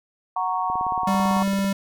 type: chord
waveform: sine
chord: F# major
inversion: none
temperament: equal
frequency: 740 / 932.3 / 1108.7 Hz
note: F#5 / A#5 / C#6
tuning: 0 / 0 / 0 cents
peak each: -26 dBFS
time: 0.36-1.43 s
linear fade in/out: 5 ms
type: click train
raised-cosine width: 2 ms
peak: -24 dBFS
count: 18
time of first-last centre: 0.7-1.644 s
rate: 18 Hz
type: tone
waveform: square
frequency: 196.4 Hz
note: G3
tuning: 4 cents sharp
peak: -21 dBFS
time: 1.07-1.73 s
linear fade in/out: 5 ms
effects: none